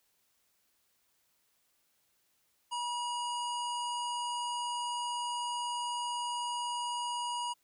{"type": "harmonic tone", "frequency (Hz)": 963, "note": "B5", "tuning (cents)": -44, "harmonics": [1, 3, 5, 7, 9, 10], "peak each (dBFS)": [-34, -40, -48, -49, -48, -53], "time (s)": [2.71, 7.54], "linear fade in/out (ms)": 20, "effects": ["white hiss -74 dBFS RMS until 7.63 s"]}